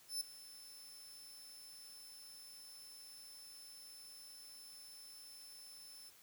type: tone with ADSR envelope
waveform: 25% pulse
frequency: 5280 Hz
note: E8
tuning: 2 cents sharp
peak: -31 dBFS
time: 0.08-6.11 s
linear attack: 130 ms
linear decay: 3 ms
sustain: -18 dB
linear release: 28 ms
effects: white hiss -64 dBFS RMS until 6.22 s